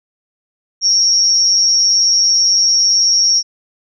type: tone with amplitude modulation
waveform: sine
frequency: 5588 Hz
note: F8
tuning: in tune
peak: -5 dBFS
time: 0.81-3.43 s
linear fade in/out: 50 ms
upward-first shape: sine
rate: 197 Hz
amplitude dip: 90%
effects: none